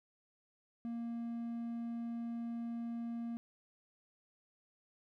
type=tone; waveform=triangle; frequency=233.4 Hz; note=A#3; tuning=2 cents sharp; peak=-36 dBFS; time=0.85-3.37 s; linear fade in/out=0 ms; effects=none